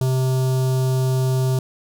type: tone with notch filter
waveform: square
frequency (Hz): 130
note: C3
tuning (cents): -11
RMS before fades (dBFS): -19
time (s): 0.01-1.59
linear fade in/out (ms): 2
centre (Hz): 2000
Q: 0.53
effects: none